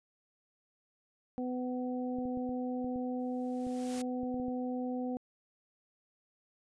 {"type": "harmonic tone", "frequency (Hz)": 250.8, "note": "B3", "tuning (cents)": 27, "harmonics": [1, 2, 3], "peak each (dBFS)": [-34, -40, -44], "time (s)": [1.38, 5.17], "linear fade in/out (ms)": 0}
{"type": "clicks", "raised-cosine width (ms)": 3, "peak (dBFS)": -35, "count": 11, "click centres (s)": [2.186, 2.255, 2.373, 2.492, 2.845, 2.959, 3.668, 4.233, 4.343, 4.399, 4.483]}
{"type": "noise with exponential growth", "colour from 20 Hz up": "white", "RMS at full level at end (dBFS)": -42, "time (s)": [3.19, 4.02], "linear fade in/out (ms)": 5, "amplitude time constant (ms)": 180}
{"effects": ["resampled to 22050 Hz"]}